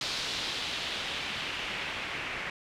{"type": "noise with low-pass filter sweep", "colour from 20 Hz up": "white", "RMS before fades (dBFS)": -35, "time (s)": [0.01, 2.5], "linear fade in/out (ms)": 2, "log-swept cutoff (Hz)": [4300, 2200], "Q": 2, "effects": []}